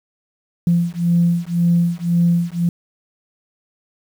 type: beating tone pair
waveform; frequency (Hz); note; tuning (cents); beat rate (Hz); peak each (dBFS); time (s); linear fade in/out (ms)
sine; 170.8 / 172.7; F3 / F3; -38 / -19; 1.9; -16 / -16; 0.67-2.69; 2
effects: tanh soft clip ceiling -6 dBFS + 7-bit